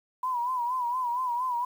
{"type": "tone with vibrato", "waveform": "sine", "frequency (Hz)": 987.8, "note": "B5", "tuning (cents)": 0, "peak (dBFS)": -26, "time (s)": [0.23, 1.65], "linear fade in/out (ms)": 5, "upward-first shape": "sine", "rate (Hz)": 4.3, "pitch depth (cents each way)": 79, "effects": ["9-bit"]}